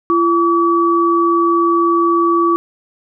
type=tone pair together; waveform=sine; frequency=340 / 1143.6 Hz; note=F4 / D6; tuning=-46 / -46 cents; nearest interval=octave + major sixth; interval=2100 cents; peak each=-13 dBFS; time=0.1-2.56 s; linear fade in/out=0 ms; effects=none